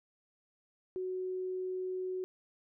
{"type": "tone", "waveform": "sine", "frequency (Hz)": 370.5, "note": "F#4", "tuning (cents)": 2, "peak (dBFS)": -34, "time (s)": [0.96, 2.24], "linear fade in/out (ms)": 0, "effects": []}